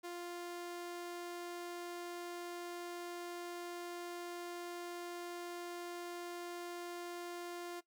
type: tone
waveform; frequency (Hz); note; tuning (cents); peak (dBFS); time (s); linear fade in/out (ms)
sawtooth; 349.2; F4; 0; -39; 0.03-7.81; 20
effects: noise-tail reverb RT60 0.1 s tail -17 dB re dry